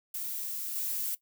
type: noise with level steps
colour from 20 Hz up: violet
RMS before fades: -36 / -33 dBFS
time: 0.14-1.15 s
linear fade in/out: 5 ms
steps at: 0.75 s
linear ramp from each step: 10 ms
effects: noise-tail reverb RT60 0.1 s tail -18 dB re dry